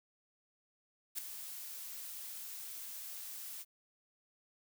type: noise with ADSR envelope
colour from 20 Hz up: blue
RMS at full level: -36 dBFS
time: 1.15-3.65 s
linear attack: 34 ms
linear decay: 3 ms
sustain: -10 dB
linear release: 41 ms
effects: none